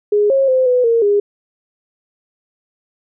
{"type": "tone with pitch steps", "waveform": "sine", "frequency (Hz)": [415, 541, 517, 498.5, 462, 408.6], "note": ["G#4", "C#5", "C5", "B4", "A#4", "G#4"], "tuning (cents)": [-1, -42, -21, 16, -16, -28], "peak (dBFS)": -10, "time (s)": [0.12, 1.2], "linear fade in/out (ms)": 5, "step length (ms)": 180, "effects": []}